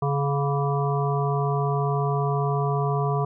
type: harmonic tone with a mistuned harmonic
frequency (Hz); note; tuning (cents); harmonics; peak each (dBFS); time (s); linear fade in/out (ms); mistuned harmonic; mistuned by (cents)
140.9; C#3; +29; 1 / 3 / 5 / 7 / 8; -23 / -28 / -30 / -31 / -32; 0.02-3.25; 5; 8; +51
effects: none

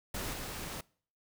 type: noise with level steps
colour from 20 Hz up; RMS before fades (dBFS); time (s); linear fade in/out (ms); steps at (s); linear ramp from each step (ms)
pink; -38 / -41; 0.14-0.81; 5; 0.33; 2
effects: noise-tail reverb RT60 0.5 s tail -24 dB re dry

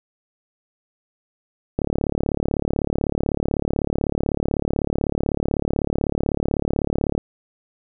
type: click train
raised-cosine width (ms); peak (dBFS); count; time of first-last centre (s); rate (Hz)
2; -7; 195; 1.79-7.179; 36
effects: none

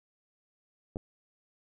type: clicks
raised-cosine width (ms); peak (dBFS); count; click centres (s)
2; -24; 2; 0.959 / 0.969
effects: none

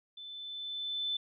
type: tone with level ramp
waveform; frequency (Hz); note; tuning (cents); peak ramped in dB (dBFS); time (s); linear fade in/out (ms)
sine; 3520; A7; 0; -44 to -30; 0.17-1.17; 5
effects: none

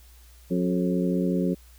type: harmonic tone with a mistuned harmonic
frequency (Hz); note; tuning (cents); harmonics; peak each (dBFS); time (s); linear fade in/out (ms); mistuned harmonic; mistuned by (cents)
90.2; F#2; -44; 2 / 3 / 4 / 5 / 6; -24 / -28 / -30 / -32 / -34; 0.5-1.55; 20; 5; -61
effects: added 60 Hz sine -49 dBFS peak until 1.78 s + white hiss -57 dBFS RMS until 1.78 s

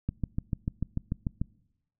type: click train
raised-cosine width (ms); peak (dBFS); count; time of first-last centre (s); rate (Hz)
5; -16; 10; 0.09-1.415; 6.79
effects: noise-tail reverb RT60 0.9 s tail -24 dB re dry

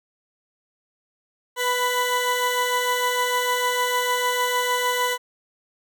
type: tone pair together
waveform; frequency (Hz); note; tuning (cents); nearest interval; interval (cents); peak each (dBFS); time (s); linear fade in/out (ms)
20% pulse; 493.9 / 994.4; B4 / B5; 0 / +12; octave; 1212; -19 / -18; 1.56-5.18; 50
effects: none

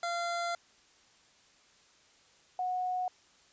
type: tone pair in turn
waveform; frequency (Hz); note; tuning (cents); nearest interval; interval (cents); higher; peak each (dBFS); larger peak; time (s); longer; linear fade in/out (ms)
25% pulse / sine; 689 / 732.5; F5 / F#5; -24 / -18; minor second; 106; second; -28 / -30; first; 0.03-0.55 / 2.59-3.08; first; 2
effects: white hiss -63 dBFS RMS until 3.52 s + resampled to 16000 Hz

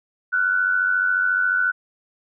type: tone pair together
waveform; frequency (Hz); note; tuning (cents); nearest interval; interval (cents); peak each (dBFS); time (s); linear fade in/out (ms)
sine; 1396.9 / 1491.1; F6 / F#6; 0 / +13; minor second; 113; -24 / -18; 0.32-1.72; 20
effects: none

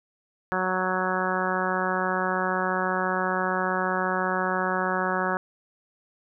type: harmonic tone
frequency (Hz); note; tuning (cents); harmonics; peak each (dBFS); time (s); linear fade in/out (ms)
185.2; F#3; +2; 1 / 2 / 3 / 4 / 5 / 6 / 7 / 8 / 9; -32 / -32 / -32 / -32 / -32 / -32 / -32 / -32 / -32; 0.52-5.37; 0
effects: none

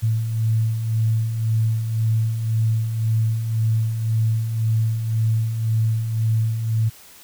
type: beating tone pair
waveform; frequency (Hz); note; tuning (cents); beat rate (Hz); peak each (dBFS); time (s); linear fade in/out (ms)
sine; 110 / 111.9; A2 / A2; 0 / +30; 1.9; -27 / -18; 0.02-6.9; 20
effects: white hiss -46 dBFS RMS until 7.23 s

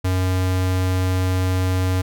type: tone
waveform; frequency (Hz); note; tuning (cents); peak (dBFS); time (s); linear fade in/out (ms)
square; 92.5; F#2; 0; -18; 0.04-2.02; 10
effects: none

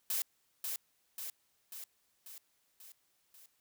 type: noise with echo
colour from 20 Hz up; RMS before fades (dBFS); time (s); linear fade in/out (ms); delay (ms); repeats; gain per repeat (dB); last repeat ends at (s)
blue; -34; 0.1-0.22; 2; 540; 6; -4; 3.46
effects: white hiss -75 dBFS RMS until 3.6 s

